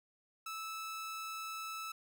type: tone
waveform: sawtooth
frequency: 1310 Hz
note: E6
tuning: 11 cents flat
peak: -37 dBFS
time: 0.46-1.92 s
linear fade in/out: 5 ms
effects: none